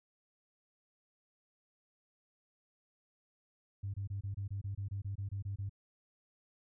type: tone bursts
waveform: sine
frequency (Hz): 99.2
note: G2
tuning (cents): +21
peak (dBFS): -35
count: 14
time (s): 3.83-5.695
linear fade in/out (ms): 10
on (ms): 110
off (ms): 25
effects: tanh soft clip ceiling -31 dBFS